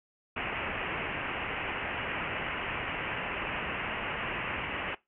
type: low-pass noise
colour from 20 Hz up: white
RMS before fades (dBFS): -35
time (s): 0.36-4.95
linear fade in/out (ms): 5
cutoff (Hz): 2900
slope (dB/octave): 96
effects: noise-tail reverb RT60 0.2 s tail -20 dB re dry